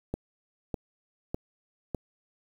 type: click train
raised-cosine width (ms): 2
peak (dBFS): -17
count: 4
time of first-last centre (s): 0.14-1.947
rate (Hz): 1.66
effects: 8-bit